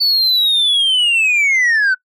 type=linear sweep; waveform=sine; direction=down; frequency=4512 to 1480 Hz; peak=-8 dBFS; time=0-1.95 s; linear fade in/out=20 ms; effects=noise-tail reverb RT60 0.1 s tail -22 dB re dry + tanh soft clip ceiling -10 dBFS